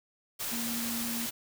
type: tone in noise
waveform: sine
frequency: 233.1 Hz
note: A#3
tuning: in tune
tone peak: -35 dBFS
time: 0.51-1.27 s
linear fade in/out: 20 ms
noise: white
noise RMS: -35 dBFS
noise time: 0.39-1.31 s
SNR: -3 dB
effects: none